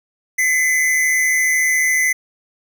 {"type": "tone pair together", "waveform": "square", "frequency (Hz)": [2017, 2171], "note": ["B6", "C#7"], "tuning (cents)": [36, -37], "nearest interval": "minor second", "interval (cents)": 127, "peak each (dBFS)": [-15, -25], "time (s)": [0.38, 2.13], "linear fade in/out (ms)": 10, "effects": []}